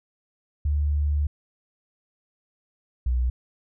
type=tone pair in turn; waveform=sine; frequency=73.42 / 61.74 Hz; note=D2 / B1; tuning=0 / 0 cents; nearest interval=minor third; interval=300 cents; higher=first; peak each=-20 dBFS; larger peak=neither; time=0.65-1.27 / 3.06-3.3 s; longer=first; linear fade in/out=5 ms; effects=none